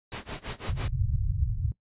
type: noise with tremolo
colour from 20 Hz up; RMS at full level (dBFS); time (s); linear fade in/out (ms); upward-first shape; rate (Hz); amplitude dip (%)
pink; -34; 0.12-0.88; 0; sine; 6; 95
type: low-pass noise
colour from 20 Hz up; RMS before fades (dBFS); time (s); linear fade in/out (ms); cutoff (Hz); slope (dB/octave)
white; -28; 0.68-1.72; 2; 130; 48
effects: noise-tail reverb RT60 0.1 s tail -19 dB re dry + resampled to 8000 Hz